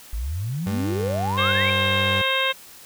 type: exponential sweep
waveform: sine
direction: up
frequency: 49.72 to 2392 Hz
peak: -24 dBFS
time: 0.13-1.7 s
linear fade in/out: 0 ms
type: tone with pitch glide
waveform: 30% pulse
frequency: 98 to 97.1 Hz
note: G2 to G2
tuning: 0 to -16 cents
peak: -22 dBFS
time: 0.66-2.22 s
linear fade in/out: 10 ms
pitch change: -16 cents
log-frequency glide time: 0.98-1.13 s
type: harmonic tone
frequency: 531 Hz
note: C5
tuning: 25 cents sharp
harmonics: 1 / 2 / 3 / 4 / 5 / 6 / 7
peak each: -27 / -27 / -27 / -27 / -27 / -27 / -27 dBFS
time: 1.37-2.53 s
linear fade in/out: 20 ms
effects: white hiss -45 dBFS RMS until 2.85 s